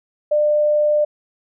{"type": "tone", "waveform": "sine", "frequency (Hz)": 598, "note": "D5", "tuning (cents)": 31, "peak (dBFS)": -13, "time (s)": [0.31, 1.05], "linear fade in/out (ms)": 10, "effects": []}